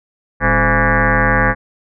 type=tone with frequency modulation; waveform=sine; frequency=834 Hz; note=G#5; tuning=7 cents sharp; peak=-10 dBFS; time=0.4-1.55 s; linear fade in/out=50 ms; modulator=158 Hz; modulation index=6.6; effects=none